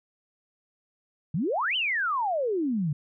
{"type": "exponential two-way sweep", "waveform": "sine", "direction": "up then down", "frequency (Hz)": [138.59, 3136, 138.59], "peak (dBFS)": -24, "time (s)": [1.34, 2.93], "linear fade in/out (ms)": 5, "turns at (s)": 1.76, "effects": []}